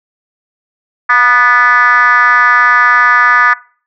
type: tone with frequency modulation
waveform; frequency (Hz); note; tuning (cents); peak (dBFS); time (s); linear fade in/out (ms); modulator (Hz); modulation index
sine; 1479; F#6; -1; -4; 1.09-3.54; 10; 255; 1.7
effects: noise-tail reverb RT60 0.4 s tail -20 dB re dry + tanh soft clip ceiling 0 dBFS